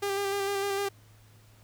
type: tone with vibrato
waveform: sawtooth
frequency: 397.9 Hz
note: G4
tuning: 26 cents sharp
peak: -24 dBFS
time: 0.02-0.89 s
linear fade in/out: 10 ms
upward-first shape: square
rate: 6.6 Hz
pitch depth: 20 cents each way
effects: added 107 Hz sine -55 dBFS peak until 1.63 s + pink hiss -61 dBFS RMS until 1.63 s